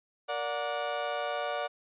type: chord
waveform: 30% pulse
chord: Bb augmented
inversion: none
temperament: just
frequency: 466.2 / 582.7 / 728.4 Hz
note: Bb4 / D5 / F#5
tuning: 0 / -14 / -27 cents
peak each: -37 / -31 / -32 dBFS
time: 0.28-1.68 s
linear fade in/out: 20 ms
effects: resampled to 8000 Hz